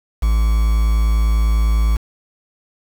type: tone with quantisation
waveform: triangle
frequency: 55 Hz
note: A1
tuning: in tune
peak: -10 dBFS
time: 0.22-1.97 s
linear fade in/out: 10 ms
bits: 5
effects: none